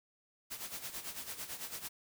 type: noise with tremolo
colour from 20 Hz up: white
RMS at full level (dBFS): -41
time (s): 0.5-1.89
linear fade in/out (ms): 20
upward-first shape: sine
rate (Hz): 9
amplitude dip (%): 70
effects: none